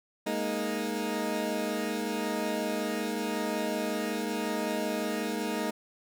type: chord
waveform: 20% pulse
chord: Ab suspended second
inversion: none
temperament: equal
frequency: 207.7 / 233.1 / 311.1 Hz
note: Ab3 / Bb3 / Eb4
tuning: 0 / 0 / 0 cents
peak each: -29 dBFS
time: 0.26-5.71 s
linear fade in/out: 10 ms
effects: none